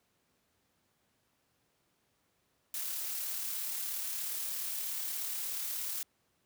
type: noise with amplitude modulation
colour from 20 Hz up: blue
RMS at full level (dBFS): -36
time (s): 2.74-6.03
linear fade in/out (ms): 2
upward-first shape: sine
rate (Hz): 36.8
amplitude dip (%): 25
effects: pink hiss -75 dBFS RMS until 6.45 s + high-pass 80 Hz 12 dB/octave